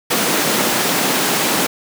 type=high-pass noise; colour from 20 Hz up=pink; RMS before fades=-17 dBFS; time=0.1-1.67 s; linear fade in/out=10 ms; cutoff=180 Hz; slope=24 dB/octave; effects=none